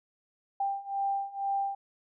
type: beating tone pair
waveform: sine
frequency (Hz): 790 / 792.1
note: G5 / G5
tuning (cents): +13 / +18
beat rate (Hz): 2.1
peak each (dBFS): -33 / -31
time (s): 0.6-1.75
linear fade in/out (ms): 5
effects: none